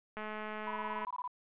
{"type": "click train", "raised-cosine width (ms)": 0.5, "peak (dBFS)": -27, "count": 189, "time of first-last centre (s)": [0.17, 1.049], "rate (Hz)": 214}
{"type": "tone bursts", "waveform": "sine", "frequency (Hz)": 991, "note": "B5", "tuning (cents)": 6, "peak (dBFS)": -36, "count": 11, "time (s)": [0.67, 1.277], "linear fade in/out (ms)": 2, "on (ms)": 37, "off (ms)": 20}
{"effects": ["resampled to 8000 Hz", "11-bit"]}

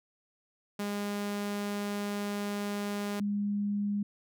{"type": "tone pair in turn", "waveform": ["sawtooth", "sine"], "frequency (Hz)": [204.2, 204.2], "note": ["G#3", "G#3"], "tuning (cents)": [-29, -29], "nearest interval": "unison", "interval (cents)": 0, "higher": "neither", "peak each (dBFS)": -28, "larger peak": "neither", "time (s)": [[0.79, 3.2], [3.2, 4.03]], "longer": "first", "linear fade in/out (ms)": 5, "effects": []}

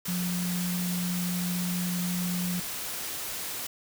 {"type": "tone in noise", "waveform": "sine", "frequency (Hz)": 178.3, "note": "F3", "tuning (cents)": 36, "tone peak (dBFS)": -28, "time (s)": [0.08, 2.6], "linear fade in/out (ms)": 5, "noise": "white", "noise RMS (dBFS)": -35, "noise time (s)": [0.05, 3.67], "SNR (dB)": 4, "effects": []}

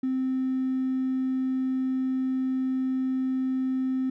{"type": "tone with hard clipping", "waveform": "triangle", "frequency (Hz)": 260.5, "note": "C4", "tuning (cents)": -7, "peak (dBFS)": -24, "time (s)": [0.03, 4.1], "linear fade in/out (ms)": 5, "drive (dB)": 3, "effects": []}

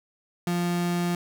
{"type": "tone", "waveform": "35% pulse", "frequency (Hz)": 174.6, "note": "F3", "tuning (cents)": 0, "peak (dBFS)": -22, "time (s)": [0.47, 1.15], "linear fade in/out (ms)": 2, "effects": []}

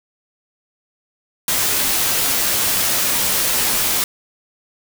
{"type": "noise with comb filter", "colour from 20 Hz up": "white", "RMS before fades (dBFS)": -18, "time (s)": [1.48, 4.04], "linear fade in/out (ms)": 2, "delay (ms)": 13, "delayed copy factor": -0.5, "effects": []}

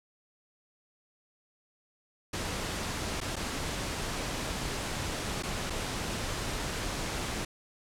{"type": "noise with dropouts", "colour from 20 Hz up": "pink", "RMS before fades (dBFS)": -34, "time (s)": [2.33, 7.45], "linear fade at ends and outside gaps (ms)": 5, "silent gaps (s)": [[3.205, 3.212], [3.358, 3.364], [5.426, 5.433], [5.7, 5.703]], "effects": ["low-pass 9000 Hz 12 dB/octave"]}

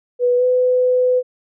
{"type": "tone with pitch glide", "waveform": "sine", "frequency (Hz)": [491.1, 502.6], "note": ["B4", "B4"], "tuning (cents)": [-10, 30], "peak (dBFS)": -12, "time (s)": [0.19, 1.23], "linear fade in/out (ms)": 50, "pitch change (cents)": 40, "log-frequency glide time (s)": [0.37, 0.44], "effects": []}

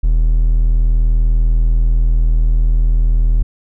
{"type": "tone", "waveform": "triangle", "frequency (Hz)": 40.2, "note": "E1", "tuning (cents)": -43, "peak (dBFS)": -7, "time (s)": [0.03, 3.43], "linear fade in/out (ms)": 10, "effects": []}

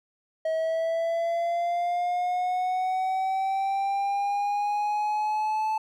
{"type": "linear sweep", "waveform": "triangle", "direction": "up", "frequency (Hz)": [638, 874], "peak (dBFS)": -22, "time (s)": [0.45, 5.78], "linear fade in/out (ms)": 5, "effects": []}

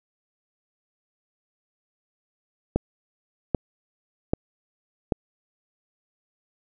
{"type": "click train", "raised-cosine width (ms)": 2, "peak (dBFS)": -7, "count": 4, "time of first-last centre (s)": [2.76, 5.122], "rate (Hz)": 1.27, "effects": []}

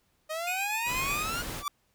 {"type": "exponential sweep", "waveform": "sawtooth", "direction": "up", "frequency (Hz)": [615, 1460], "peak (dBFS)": -28, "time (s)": [0.29, 1.43], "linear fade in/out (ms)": 20}
{"type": "tone with tremolo", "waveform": "square", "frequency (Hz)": 2489, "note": "D#7", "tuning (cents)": 0, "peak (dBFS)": -30, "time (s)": [0.47, 1.23], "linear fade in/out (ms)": 5, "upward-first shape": "triangle", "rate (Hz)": 8.1, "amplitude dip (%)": 45}
{"type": "noise", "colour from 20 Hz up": "pink", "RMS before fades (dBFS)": -37, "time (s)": [0.85, 1.64], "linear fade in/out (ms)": 50}
{"type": "tone with exponential growth", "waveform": "45% pulse", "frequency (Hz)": 1162, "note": "D6", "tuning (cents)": -19, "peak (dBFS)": -26, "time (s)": [1.56, 1.68], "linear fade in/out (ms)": 2, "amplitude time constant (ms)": 26}
{"effects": ["pink hiss -71 dBFS RMS until 1.94 s"]}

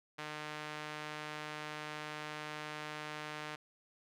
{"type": "tone with band-pass filter", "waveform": "sawtooth", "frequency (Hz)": 151.7, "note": "D#3", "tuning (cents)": -44, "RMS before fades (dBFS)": -44, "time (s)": [0.18, 3.56], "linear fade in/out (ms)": 10, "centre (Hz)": 2000, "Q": 0.75, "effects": []}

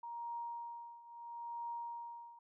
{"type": "tone with tremolo", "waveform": "sine", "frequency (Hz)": 940, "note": "A#5", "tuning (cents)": 14, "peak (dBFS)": -39, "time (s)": [0.03, 2.39], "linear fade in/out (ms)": 5, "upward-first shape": "triangle", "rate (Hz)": 0.75, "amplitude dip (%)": 85, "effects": []}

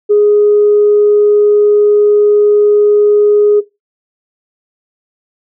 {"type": "tone", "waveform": "sine", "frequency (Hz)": 415.5, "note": "G#4", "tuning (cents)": 1, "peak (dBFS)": -4, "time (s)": [0.09, 3.61], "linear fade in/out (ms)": 20, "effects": ["noise-tail reverb RT60 0.2 s tail -17 dB re dry", "tanh soft clip ceiling 0 dBFS"]}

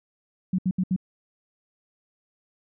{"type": "tone bursts", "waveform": "sine", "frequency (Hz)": 185, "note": "F#3", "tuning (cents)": 0, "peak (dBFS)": -20, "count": 4, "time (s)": [0.53, 0.963], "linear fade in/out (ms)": 5, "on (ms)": 55, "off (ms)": 71, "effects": []}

